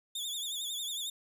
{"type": "tone with vibrato", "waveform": "sawtooth", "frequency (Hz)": 3520, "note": "A7", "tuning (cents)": 0, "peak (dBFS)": -32, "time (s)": [0.15, 1.1], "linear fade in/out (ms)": 5, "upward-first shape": "triangle", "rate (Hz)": 11, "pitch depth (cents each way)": 110, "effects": []}